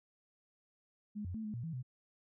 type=tone with pitch steps; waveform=sine; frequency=208.8 / 89.9 / 220.7 / 212.8 / 118.8 / 163.6 / 126.8 Hz; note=G#3 / F#2 / A3 / G#3 / A#2 / E3 / B2; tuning=+10 / -49 / +5 / +42 / +33 / -13 / +46 cents; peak=-38 dBFS; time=1.15-1.829 s; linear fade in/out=20 ms; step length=97 ms; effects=none